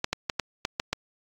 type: clicks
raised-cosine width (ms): 0.2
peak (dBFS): -8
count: 7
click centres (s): 0.044 / 0.13 / 0.298 / 0.397 / 0.651 / 0.799 / 0.93
effects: AAC 48 kbps